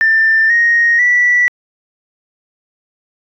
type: tone with pitch steps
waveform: sine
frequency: 1785 / 1869.4 / 1957.8 Hz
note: A6 / A#6 / B6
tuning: +24 / +4 / -16 cents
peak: -7 dBFS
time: 0.01-1.48 s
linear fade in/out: 0 ms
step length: 490 ms
effects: tanh soft clip ceiling -3 dBFS